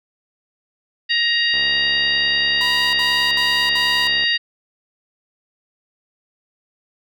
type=harmonic tone; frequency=939 Hz; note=A#5; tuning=12 cents sharp; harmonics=2 / 3 / 4 / 5; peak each=-19 / -21 / -22 / -23 dBFS; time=1.09-4.38 s; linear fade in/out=20 ms
type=click train; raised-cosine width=1 ms; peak=-22 dBFS; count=191; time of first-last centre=1.54-4.239 s; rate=70.4 Hz
type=tone bursts; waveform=sawtooth; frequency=987.8 Hz; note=B5; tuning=in tune; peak=-21 dBFS; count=4; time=2.61-4.073 s; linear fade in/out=0 ms; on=320 ms; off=61 ms
effects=none